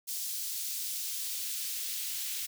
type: noise with high-pass filter sweep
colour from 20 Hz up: white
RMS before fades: -36 dBFS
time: 0.07-2.47 s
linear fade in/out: 20 ms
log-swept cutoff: 4700 to 2800 Hz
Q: 0.92
effects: none